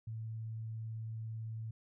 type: tone with vibrato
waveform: sine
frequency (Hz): 111.5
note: A2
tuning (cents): +23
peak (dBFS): -39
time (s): 0.07-1.71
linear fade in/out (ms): 5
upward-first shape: triangle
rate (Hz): 18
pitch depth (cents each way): 10
effects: none